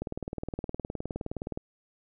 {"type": "click train", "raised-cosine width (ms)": 2, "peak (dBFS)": -20, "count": 31, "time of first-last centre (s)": [0.02, 1.574], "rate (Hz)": 19.3, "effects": []}